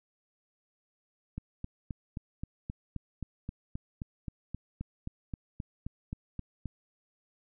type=click train; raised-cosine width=5 ms; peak=-24 dBFS; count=21; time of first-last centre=1.38-6.657 s; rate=3.79 Hz; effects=none